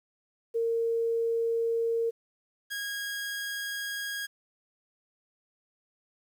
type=tone pair in turn; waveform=sine / sawtooth; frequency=460 / 1639.3 Hz; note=A#4 / G#6; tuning=-23 / -23 cents; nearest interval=octave + minor seventh; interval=2200 cents; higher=second; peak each=-25 / -29 dBFS; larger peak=first; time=0.54-2.11 / 2.7-4.27 s; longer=neither; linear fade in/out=20 ms; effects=10-bit